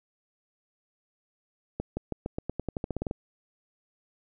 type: accelerating click train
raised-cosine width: 2 ms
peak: -17 dBFS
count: 15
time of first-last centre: 1.8-3.111 s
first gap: 170 ms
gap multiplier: 0.9
effects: none